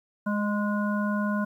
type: harmonic tone with a mistuned harmonic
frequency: 207.7 Hz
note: G#3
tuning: in tune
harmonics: 1 / 3 / 5 / 7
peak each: -25 / -34 / -34 / -34 dBFS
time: 0.26-1.45 s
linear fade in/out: 10 ms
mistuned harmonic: 3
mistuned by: -17 cents
effects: 10-bit